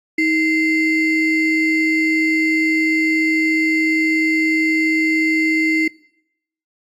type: ring-modulated tone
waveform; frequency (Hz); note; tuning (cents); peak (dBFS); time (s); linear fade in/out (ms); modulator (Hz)
triangle; 1200; D6; +37; -9; 0.18-5.88; 5; 883
effects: noise-tail reverb RT60 0.8 s tail -23 dB re dry + AAC 64 kbps